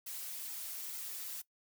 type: noise with flanger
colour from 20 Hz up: blue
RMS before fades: -43 dBFS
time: 0.06-1.42 s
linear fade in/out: 10 ms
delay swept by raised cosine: 1.7 to 7.1 ms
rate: 2.2 Hz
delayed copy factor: -1
effects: noise-tail reverb RT60 0.1 s tail -19 dB re dry